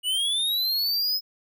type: linear sweep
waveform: square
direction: up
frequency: 2900 to 5150 Hz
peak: -23 dBFS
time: 0.03-1.21 s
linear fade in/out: 50 ms
effects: none